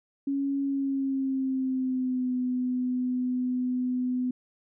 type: tone with pitch glide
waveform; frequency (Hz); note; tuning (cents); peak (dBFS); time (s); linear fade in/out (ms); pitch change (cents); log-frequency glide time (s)
sine; 277.2 to 251.3; C#4 to B3; 0 to +30; -25; 0.27-4.31; 5; -170; 0.63-2.34
effects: none